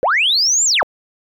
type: linear two-way sweep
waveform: sine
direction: up then down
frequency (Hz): 440 to 7550 to 461.8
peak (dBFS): -11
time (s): 0.03-0.83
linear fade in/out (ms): 0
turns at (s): 0.65
effects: tanh soft clip ceiling -7 dBFS